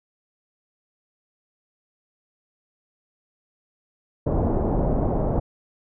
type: low-pass noise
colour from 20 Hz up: pink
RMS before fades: -22 dBFS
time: 4.26-5.4 s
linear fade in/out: 10 ms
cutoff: 770 Hz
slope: 24 dB/octave
effects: none